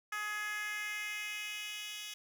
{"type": "tone with high-pass filter sweep", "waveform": "10% pulse", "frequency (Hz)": 420.3, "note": "G#4", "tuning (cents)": 21, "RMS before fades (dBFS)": -40, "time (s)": [0.12, 2.14], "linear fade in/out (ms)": 5, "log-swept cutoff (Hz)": [1400, 3500], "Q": 2.6, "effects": []}